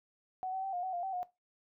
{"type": "tone with pitch steps", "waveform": "sine", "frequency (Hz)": [747, 762, 774, 711, 751, 700, 768, 721], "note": ["F#5", "G5", "G5", "F5", "F#5", "F5", "G5", "F#5"], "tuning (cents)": [16, -49, -22, 31, 26, 4, -36, -45], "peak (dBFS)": -34, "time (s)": [0.43, 1.23], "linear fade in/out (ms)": 0, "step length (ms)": 100, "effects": ["noise-tail reverb RT60 0.2 s tail -17 dB re dry"]}